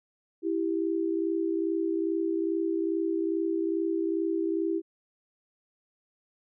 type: tone pair together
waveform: sine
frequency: 329.6 / 392 Hz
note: E4 / G4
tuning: 0 / 0 cents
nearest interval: minor third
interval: 300 cents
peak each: -27 / -30 dBFS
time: 0.42-4.82 s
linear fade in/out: 50 ms
effects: none